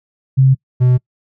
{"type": "tone pair in turn", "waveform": ["sine", "triangle"], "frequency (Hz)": [132.9, 125.44], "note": ["C3", "B2"], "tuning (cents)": [27, 27], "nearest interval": "minor second", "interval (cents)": 100, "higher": "first", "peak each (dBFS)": -6, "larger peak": "neither", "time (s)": [[0.37, 0.55], [0.8, 0.98]], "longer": "neither", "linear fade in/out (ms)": 20, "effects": ["noise-tail reverb RT60 0.1 s tail -25 dB re dry"]}